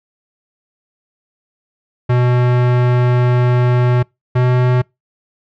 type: tone pair in turn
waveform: square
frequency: 123.47 / 125.12 Hz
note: B2 / B2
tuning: 0 / +23 cents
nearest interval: unison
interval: 23 cents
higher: second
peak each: -11 dBFS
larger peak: neither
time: 2.09-4.03 / 4.35-4.82 s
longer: first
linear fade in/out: 10 ms
effects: noise-tail reverb RT60 0.2 s tail -26 dB re dry + low-pass 2000 Hz 12 dB/octave